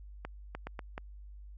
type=clicks; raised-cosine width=0.5 ms; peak=-24 dBFS; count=5; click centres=0.25 / 0.55 / 0.67 / 0.792 / 0.979 s; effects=added 50 Hz sine -46 dBFS peak until 1.57 s